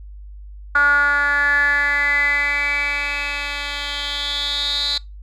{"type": "tone with band-pass filter sweep", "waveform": "10% pulse", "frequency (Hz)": 287.2, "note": "D4", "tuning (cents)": -39, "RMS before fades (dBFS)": -19, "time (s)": [0.75, 4.98], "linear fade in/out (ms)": 5, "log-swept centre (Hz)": [1400, 4000], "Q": 8.9, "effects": ["noise-tail reverb RT60 0.2 s tail -22 dB re dry", "added 50 Hz sine -34 dBFS peak until 5.22 s"]}